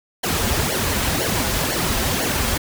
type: noise with flanger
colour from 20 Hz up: pink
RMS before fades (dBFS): -21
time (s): 0.23-2.58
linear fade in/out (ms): 10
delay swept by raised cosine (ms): 0.79 to 6.69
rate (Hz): 2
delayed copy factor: -0.85
effects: none